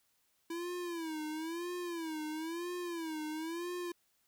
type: tone with vibrato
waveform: square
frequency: 330.4 Hz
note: E4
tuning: 4 cents sharp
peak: -38 dBFS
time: 0.5-3.92 s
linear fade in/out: 5 ms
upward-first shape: sine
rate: 1 Hz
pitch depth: 130 cents each way
effects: white hiss -75 dBFS RMS until 4.27 s